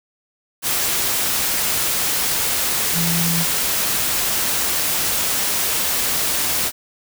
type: tone in noise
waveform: sine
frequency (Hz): 168.4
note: E3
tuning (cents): +37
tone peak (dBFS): -20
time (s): 2.93-3.46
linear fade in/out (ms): 50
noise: white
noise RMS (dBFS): -20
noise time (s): 0.62-6.72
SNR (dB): -3
effects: none